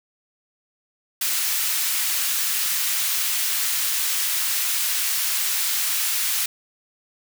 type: high-pass noise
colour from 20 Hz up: white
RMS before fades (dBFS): -23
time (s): 1.21-6.46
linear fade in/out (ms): 5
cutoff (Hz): 1500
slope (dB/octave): 12
effects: none